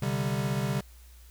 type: chord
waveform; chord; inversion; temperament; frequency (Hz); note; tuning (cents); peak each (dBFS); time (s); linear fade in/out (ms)
square; C suspended second; none; equal; 130.81 / 146.83 / 196; C3 / D3 / G3; 0 / 0 / 0; -31 / -33 / -33; 0.02-0.81; 5
effects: added 60 Hz sine -49 dBFS peak until 1.3 s + white hiss -59 dBFS RMS until 1.3 s